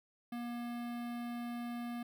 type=tone with notch filter; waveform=square; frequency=238.8 Hz; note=A#3; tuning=42 cents sharp; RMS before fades=-41 dBFS; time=0.32-2.03 s; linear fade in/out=5 ms; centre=6700 Hz; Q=0.66; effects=none